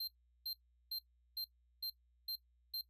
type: tone bursts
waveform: square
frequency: 4158 Hz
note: C8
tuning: 12 cents flat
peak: -39 dBFS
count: 7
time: 0-2.812 s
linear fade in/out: 5 ms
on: 76 ms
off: 380 ms
effects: noise-tail reverb RT60 0.1 s tail -17 dB re dry + added 60 Hz sine -70 dBFS peak until 2.89 s